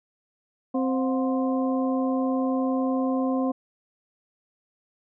harmonic tone with a mistuned harmonic, 261.6 Hz, C4, in tune, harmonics 1 / 2 / 3 / 4, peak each -23 / -29 / -33 / -35 dBFS, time 0.74-3.52 s, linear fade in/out 10 ms, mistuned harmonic 3, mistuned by -140 cents, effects none

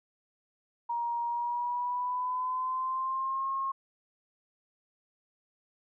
sine tone with pitch glide, 944 to 1078.1 Hz, A#5 to C#6, +22 to -49 cents, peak -29 dBFS, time 0.89-3.72 s, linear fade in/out 10 ms, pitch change +229 cents, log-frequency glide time 1.25-3.49 s, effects none

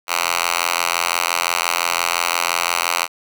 5% pulse tone with high-pass filter, 85.8 Hz, F2, 30 cents flat, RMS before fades -20 dBFS, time 0.07-3.08 s, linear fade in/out 50 ms, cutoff 1400 Hz, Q 1.1, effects none

